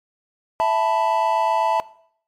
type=chord; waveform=triangle; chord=E suspended fourth; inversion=none; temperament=equal; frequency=659.3 / 880 / 987.8 Hz; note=E5 / A5 / B5; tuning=0 / 0 / 0 cents; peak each=-19 / -17 / -21 dBFS; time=0.6-1.8 s; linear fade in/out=0 ms; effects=noise-tail reverb RT60 0.6 s tail -19 dB re dry + MP3 96 kbps